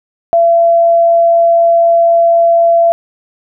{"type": "tone", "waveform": "sine", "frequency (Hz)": 676, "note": "E5", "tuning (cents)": 43, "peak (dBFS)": -5, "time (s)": [0.33, 2.92], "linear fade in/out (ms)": 0, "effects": []}